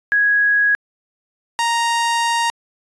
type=tone pair in turn; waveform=sine / sawtooth; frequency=1661.2 / 932.3 Hz; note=G#6 / A#5; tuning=0 / 0 cents; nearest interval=minor seventh; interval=1000 cents; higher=first; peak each=-12 dBFS; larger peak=neither; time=0.12-0.75 / 1.59-2.5 s; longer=second; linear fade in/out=0 ms; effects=resampled to 22050 Hz